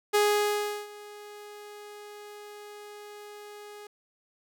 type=tone with ADSR envelope; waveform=sawtooth; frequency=415.3 Hz; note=G#4; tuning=in tune; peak=-16 dBFS; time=0.13-3.87 s; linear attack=19 ms; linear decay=720 ms; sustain=-23 dB; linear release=4 ms; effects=none